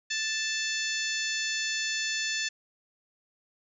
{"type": "harmonic tone", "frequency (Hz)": 880, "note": "A5", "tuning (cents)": 0, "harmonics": [2, 3, 4, 5, 6, 7, 8], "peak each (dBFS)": [-33, -35, -36, -37, -38, -38, -39], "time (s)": [0.1, 2.49], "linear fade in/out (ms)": 10, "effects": []}